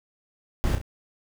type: noise with echo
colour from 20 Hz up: brown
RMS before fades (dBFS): -23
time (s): 0.64-0.75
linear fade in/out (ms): 0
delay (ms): 32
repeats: 2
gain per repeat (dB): -7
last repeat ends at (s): 0.814
effects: none